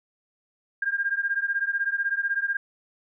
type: beating tone pair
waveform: sine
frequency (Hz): 1602 / 1618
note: G6 / G#6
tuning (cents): +37 / -46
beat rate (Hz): 16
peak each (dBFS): -26 / -27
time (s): 0.82-2.57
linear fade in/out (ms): 5
effects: none